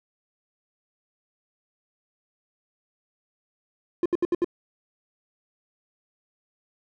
triangle tone bursts, 349.2 Hz, F4, in tune, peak -17 dBFS, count 5, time 4.03-4.445 s, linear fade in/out 2 ms, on 27 ms, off 70 ms, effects none

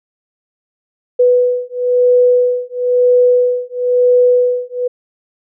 sine beating tone pair, 493.9 / 494.9 Hz, B4 / B4, 0 / +4 cents, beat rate 1 Hz, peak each -12 dBFS, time 1.19-4.88 s, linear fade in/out 10 ms, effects none

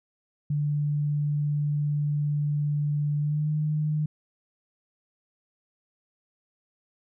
sine tone with pitch glide, 147.1 to 152.2 Hz, D3 to D#3, +3 to -38 cents, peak -23 dBFS, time 0.5-4.06 s, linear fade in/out 5 ms, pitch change +59 cents, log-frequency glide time 3.19-3.5 s, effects none

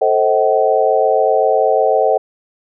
sine chord, A diminished seventh, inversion none, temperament just, 440 / 528 / 633.6 / 760.3 Hz, A4 / C5 / Eb5 / Gb5, 0 / +16 / +31 / +47 cents, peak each -16 dBFS, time 0.01-2.18 s, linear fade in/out 10 ms, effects none

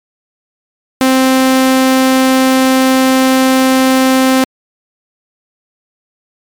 sawtooth tone, 261.6 Hz, C4, in tune, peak -3 dBFS, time 1.01-4.44 s, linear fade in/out 0 ms, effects MP3 96 kbps

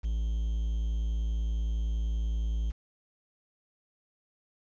triangle tone with quantisation, 55.3 Hz, A1, 9 cents sharp, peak -25 dBFS, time 0.03-2.72 s, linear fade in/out 20 ms, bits 9, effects resampled to 16000 Hz

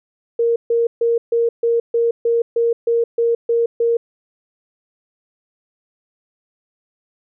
sine tone bursts, 466.2 Hz, A#4, in tune, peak -13 dBFS, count 12, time 0.39-3.97 s, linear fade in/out 5 ms, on 170 ms, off 140 ms, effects none

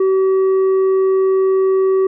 triangle tone with tanh clipping, 381.5 Hz, G4, 47 cents flat, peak -12 dBFS, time 0-2.07 s, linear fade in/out 5 ms, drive 9 dB, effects none

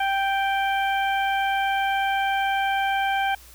harmonic tone, 784 Hz, G5, in tune, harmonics 1 / 2 / 3 / 4, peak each -22 / -27 / -31 / -34 dBFS, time 0-3.35 s, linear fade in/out 5 ms, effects added 60 Hz sine -49 dBFS peak until 3.54 s + white hiss -49 dBFS RMS until 3.54 s

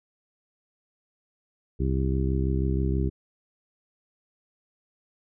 harmonic tone, 66.2 Hz, C2, 21 cents sharp, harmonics 1 / 2 / 3 / 4 / 5 / 6, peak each -25 / -28 / -32 / -36 / -33 / -34 dBFS, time 1.79-3.1 s, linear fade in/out 20 ms, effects none

